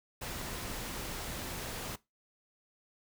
pink noise, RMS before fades -40 dBFS, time 0.21-1.96 s, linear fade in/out 10 ms, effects noise-tail reverb RT60 0.2 s tail -19 dB re dry

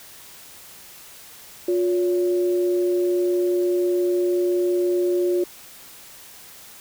sine tone pair together, 356.1 / 565.3 Hz, F4 / C#5, +34 / +34 cents, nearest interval minor sixth, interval 800 cents, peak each -18 / -29 dBFS, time 1.68-5.44 s, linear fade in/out 5 ms, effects white hiss -44 dBFS RMS until 6.8 s

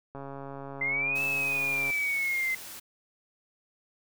click train, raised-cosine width 1 ms, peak -27 dBFS, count 243, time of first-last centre 0.15-1.904 s, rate 138 Hz
sine exponential two-way sweep, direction up then down, 2060 to 2637 to 2060 Hz, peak -26 dBFS, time 0.81-2.55 s, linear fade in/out 5 ms, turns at 1.23 s
white noise, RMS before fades -43 dBFS, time 1.15-2.8 s, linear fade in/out 10 ms
effects none

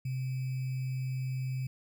sine tone with sample-and-hold, 130 Hz, C3, 11 cents flat, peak -31 dBFS, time 0.05-1.67 s, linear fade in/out 5 ms, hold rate 2450 Hz, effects none

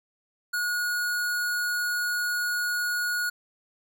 square tone, 1449 Hz, F#6, 37 cents flat, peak -26 dBFS, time 0.53-3.3 s, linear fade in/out 10 ms, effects none

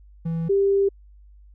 triangle / sine tone pair in turn, 164.81 / 395.5 Hz, E3 / G4, 0 / +15 cents, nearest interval octave + minor third, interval 1515 cents, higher second, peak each -21 / -16 dBFS, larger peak second, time 0.25-0.49 / 0.49-0.89 s, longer second, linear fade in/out 10 ms, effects added 50 Hz sine -46 dBFS peak until 1.54 s

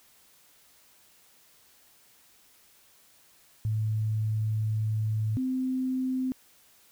sine tone pair in turn, 108.7 / 258.5 Hz, A2 / C4, -21 / -21 cents, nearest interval octave + minor third, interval 1500 cents, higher second, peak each -25 / -26 dBFS, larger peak first, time 3.65-5.37 / 5.37-6.32 s, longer first, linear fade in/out 0 ms, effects white hiss -60 dBFS RMS until 6.91 s

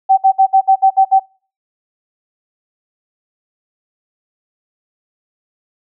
sine tone bursts, 770 Hz, G5, 31 cents flat, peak -5 dBFS, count 8, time 0.09-1.198 s, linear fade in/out 20 ms, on 86 ms, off 60 ms, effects noise-tail reverb RT60 0.4 s tail -24 dB re dry

